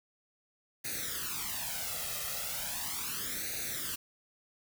white noise with flanger, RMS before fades -37 dBFS, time 0.84-3.96 s, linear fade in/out 10 ms, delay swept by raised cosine 0.47 to 1.57 ms, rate 0.37 Hz, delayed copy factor +0.85, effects none

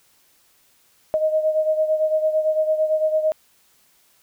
sine beating tone pair, 622.3 / 631.2 Hz, D#5 / D#5, 0 / +25 cents, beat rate 8.9 Hz, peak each -18 / -24 dBFS, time 1.14-3.32 s, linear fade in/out 0 ms, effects white hiss -59 dBFS RMS until 4.22 s

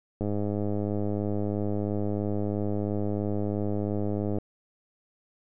click train, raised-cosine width 2 ms, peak -17 dBFS, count 431, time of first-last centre 0.21-4.385 s, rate 103 Hz, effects none

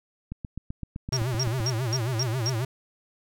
click train, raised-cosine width 5 ms, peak -21 dBFS, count 11, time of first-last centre 0.32-1.602 s, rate 7.8 Hz
square tone with vibrato, 120.8 Hz, B2, 38 cents flat, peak -26 dBFS, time 1.12-2.65 s, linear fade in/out 5 ms, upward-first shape sine, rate 7.4 Hz, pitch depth 180 cents each way
sine tone bursts, 5590 Hz, F8, 1 cent sharp, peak -25 dBFS, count 6, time 1.13-2.496 s, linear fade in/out 0 ms, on 36 ms, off 230 ms
effects none

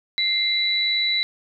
sine tone pair together, 2093 / 3951 Hz, C7 / B7, 0 / 0 cents, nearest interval major seventh, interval 1100 cents, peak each -24 / -20 dBFS, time 0.18-1.23 s, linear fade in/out 0 ms, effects none

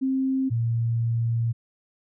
sine tone pair in turn, 264.8 / 115.93 Hz, C4 / A#2, +21 / -9 cents, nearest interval octave + major second, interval 1430 cents, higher first, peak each -21 dBFS, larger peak neither, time 0.01-0.5 / 0.5-1.53 s, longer second, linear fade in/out 20 ms, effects none

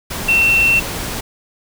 sine tone in noise, 2700 Hz, E7, 41 cents sharp, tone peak -10 dBFS, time 0.28-0.8 s, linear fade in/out 10 ms, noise pink, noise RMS -24 dBFS, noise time 0.1-1.21 s, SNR +11 dB, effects none

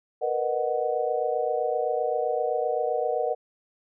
sine chord, B major seventh, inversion third, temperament equal with one note detuned, 466.2 / 493.9 / 612.6 / 740 Hz, A#4 / B4 / D#5 / F#5, 0 / 0 / -27 / 0 cents, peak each -29 dBFS, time 0.21-3.35 s, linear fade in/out 20 ms, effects none

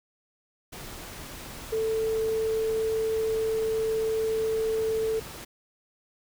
sine tone in noise, 442.9 Hz, A4, 11 cents sharp, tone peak -24 dBFS, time 1.72-5.2 s, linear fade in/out 10 ms, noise pink, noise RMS -41 dBFS, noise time 0.72-5.45 s, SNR +14 dB, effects none

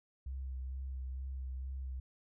sine tone with vibrato, 65.41 Hz, C2, in tune, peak -38 dBFS, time 0.26-2 s, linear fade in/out 5 ms, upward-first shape sine, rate 2.2 Hz, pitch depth 26 cents each way, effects none

